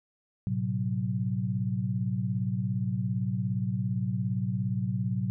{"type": "tone cluster", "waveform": "sine", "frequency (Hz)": [110, 127.4, 186.4], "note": ["A2", "C3", "F#3"], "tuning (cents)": [0, -46, 13], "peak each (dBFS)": -31, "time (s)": [0.47, 5.3], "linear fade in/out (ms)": 0, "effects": []}